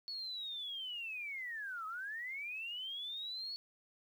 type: linear two-way sweep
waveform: sine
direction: down then up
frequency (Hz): 4430 to 1253 to 4430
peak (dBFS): -40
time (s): 0.08-3.56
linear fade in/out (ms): 0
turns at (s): 1.86
effects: 11-bit

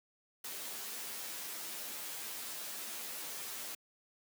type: noise with comb filter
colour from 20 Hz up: white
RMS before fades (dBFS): -43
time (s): 0.44-3.75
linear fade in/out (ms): 5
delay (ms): 11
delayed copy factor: -0.9
effects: high-pass 200 Hz 12 dB/octave

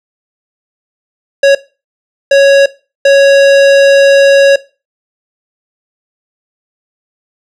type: tone bursts at uneven times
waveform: square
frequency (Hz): 554.4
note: C#5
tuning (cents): 0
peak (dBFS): -3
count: 3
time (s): 1.43-1.55 / 2.31-2.66 / 3.05-4.56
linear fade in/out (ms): 5
effects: noise-tail reverb RT60 0.3 s tail -18 dB re dry + low-pass 5000 Hz 12 dB/octave

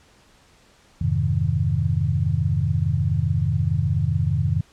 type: chord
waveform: sine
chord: F minor seventh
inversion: none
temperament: equal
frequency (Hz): 87.31 / 103.83 / 130.81 / 155.56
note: F2 / Ab2 / C3 / Eb3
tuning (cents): 0 / 0 / 0 / 0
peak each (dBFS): -24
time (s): 1.01-4.61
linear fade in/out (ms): 5
effects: pink hiss -55 dBFS RMS until 4.72 s + low-pass 8000 Hz 12 dB/octave

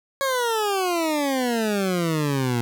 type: exponential sweep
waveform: 20% pulse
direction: down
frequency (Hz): 554.4 to 116.54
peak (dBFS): -16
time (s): 0.21-2.61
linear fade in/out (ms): 0
effects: none

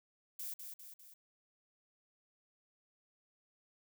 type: noise with echo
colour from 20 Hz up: violet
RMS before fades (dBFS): -43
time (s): 0.39-0.54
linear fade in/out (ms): 5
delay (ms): 200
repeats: 3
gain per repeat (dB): -5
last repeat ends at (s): 1.14
effects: none

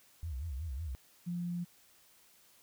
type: tone with vibrato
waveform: sine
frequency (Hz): 73.3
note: D2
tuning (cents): -3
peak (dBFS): -36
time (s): 0.23-0.95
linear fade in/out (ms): 0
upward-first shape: sine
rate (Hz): 5.4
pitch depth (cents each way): 270
type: tone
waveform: sine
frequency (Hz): 174.61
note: F3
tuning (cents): 0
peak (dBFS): -34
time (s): 1.26-1.65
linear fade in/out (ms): 20
effects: white hiss -64 dBFS RMS until 2.62 s

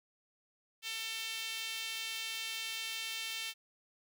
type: tone with high-pass filter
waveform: sawtooth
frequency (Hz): 447.4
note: A4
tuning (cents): +29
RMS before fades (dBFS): -40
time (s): 0.82-3.54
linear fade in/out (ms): 50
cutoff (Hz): 2900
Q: 2.1
effects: none

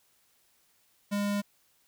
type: tone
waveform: square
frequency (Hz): 203.5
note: G#3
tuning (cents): -35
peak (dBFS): -28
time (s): 1.11-1.42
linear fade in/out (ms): 20
effects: white hiss -68 dBFS RMS until 1.87 s

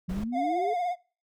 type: exponential sweep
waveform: sine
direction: up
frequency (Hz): 174.61 to 444.5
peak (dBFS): -29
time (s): 0.08-0.74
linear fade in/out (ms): 10
type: noise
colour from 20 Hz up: brown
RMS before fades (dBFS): -36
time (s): 0.09-0.24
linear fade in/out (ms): 5
type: tone with vibrato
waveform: triangle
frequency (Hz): 709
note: F5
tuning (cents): +26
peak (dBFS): -24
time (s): 0.32-0.96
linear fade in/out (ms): 50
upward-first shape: triangle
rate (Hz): 17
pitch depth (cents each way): 62
effects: noise-tail reverb RT60 0.4 s tail -24 dB re dry

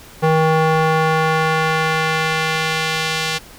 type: tone with band-pass filter sweep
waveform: square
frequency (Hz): 158.8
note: D#3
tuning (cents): +36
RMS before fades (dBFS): -17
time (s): 0.22-3.39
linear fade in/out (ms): 20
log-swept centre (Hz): 690 to 3700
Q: 0.83
effects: pink hiss -41 dBFS RMS until 3.58 s

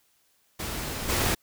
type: noise with level steps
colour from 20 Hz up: pink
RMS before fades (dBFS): -33 / -25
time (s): 0.59-1.35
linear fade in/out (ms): 10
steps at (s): 1.08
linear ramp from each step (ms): 20
effects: white hiss -67 dBFS RMS until 1.42 s

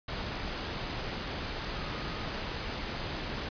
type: tone in noise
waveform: sine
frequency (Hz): 1244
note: D#6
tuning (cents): -1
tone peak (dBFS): -47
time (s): 1.75-2.27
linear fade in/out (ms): 5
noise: pink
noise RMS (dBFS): -36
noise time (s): 0.08-3.49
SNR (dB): -14
effects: resampled to 11025 Hz

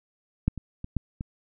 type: clicks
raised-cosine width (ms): 5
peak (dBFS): -9 / -23 / -22 / -13 / -20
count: 5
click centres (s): 0.48 / 0.577 / 0.844 / 0.967 / 1.209
effects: none

